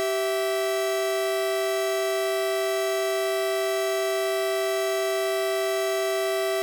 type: tone pair together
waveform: 45% pulse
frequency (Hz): 387 / 658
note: G4 / E5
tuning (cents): -22 / -3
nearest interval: major sixth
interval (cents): 919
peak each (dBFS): -26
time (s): 0-6.62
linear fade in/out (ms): 0
effects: none